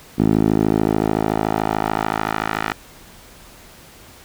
10% pulse tone with band-pass filter sweep, 53.6 Hz, A1, 45 cents flat, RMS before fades -19 dBFS, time 0.18-2.73 s, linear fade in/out 10 ms, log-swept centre 260 to 1600 Hz, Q 1.2, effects pink hiss -44 dBFS RMS until 4.24 s

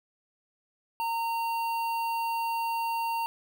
square tone with notch filter, 920 Hz, A#5, 23 cents flat, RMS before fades -30 dBFS, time 1-3.26 s, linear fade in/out 0 ms, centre 6800 Hz, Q 0.72, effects none

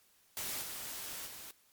white noise with level steps, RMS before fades -39 / -43 / -48 dBFS, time 0.37-1.51 s, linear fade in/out 0 ms, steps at 0.61 / 1.26 s, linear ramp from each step 20 ms, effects white hiss -68 dBFS RMS until 1.72 s + MP3 96 kbps

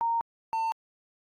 sine / triangle tone pair in turn, 925 / 898.7 Hz, A#5 / A5, -14 / +36 cents, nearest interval unison, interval 50 cents, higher first, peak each -24 dBFS, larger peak neither, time 0.01-0.21 / 0.53-0.72 s, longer first, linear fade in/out 0 ms, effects AAC 48 kbps

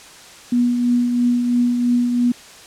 sine tone with tremolo, 242.8 Hz, B3, 29 cents flat, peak -12 dBFS, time 0.52-2.32 s, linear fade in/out 5 ms, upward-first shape triangle, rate 3 Hz, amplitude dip 45%, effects white hiss -41 dBFS RMS until 2.66 s + low-pass 8000 Hz 12 dB/octave

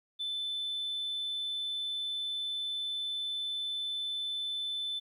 sine tone, 3520 Hz, A7, in tune, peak -31 dBFS, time 0.19-5 s, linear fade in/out 20 ms, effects tanh soft clip ceiling -30 dBFS + 12-bit

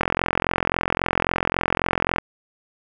click train, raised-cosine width 0.5 ms, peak -3 dBFS, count 96, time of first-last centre 0.01-2.184 s, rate 43.7 Hz, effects none

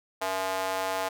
square tone with high-pass filter, 94.6 Hz, F#2, 39 cents sharp, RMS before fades -30 dBFS, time 0.21-1.09 s, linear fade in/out 10 ms, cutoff 720 Hz, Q 2.2, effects none

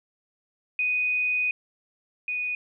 sine tone pair in turn, 2489 / 2477 Hz, D#7 / D#7, 0 / -8 cents, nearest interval unison, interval 8 cents, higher first, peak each -22 / -26 dBFS, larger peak first, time 0.79-1.51 / 2.28-2.55 s, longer first, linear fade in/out 2 ms, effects none

